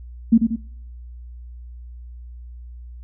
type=tone with echo; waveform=sine; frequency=228.1 Hz; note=A#3; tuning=37 cents flat; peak=-8 dBFS; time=0.32-0.38 s; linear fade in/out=10 ms; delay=91 ms; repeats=2; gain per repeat=-6 dB; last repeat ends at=0.562 s; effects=noise-tail reverb RT60 0.7 s tail -25 dB re dry + added 60 Hz sine -35 dBFS peak until 3.03 s